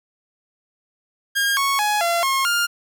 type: tone with pitch steps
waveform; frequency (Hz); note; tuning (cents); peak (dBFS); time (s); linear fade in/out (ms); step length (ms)
sawtooth; 1619 / 1105 / 838 / 684 / 1078 / 1406; G#6 / C#6 / G#5 / F5 / C#6 / F6; -45 / -6 / +15 / -36 / -49 / +11; -14; 1.35-2.67; 20; 220
effects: none